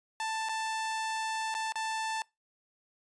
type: tone with dropouts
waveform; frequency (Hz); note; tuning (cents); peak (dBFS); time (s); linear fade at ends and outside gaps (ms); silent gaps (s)
sawtooth; 884; A5; +8; -28; 0.2-2.22; 1; 0.488-0.493 / 1.542-1.549 / 1.722-1.756
effects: noise-tail reverb RT60 0.2 s tail -22 dB re dry + resampled to 22050 Hz